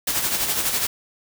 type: noise with tremolo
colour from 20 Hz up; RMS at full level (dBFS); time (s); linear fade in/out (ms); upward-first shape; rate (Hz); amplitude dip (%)
white; -21; 0.07-0.87; 5; sine; 12; 50
effects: none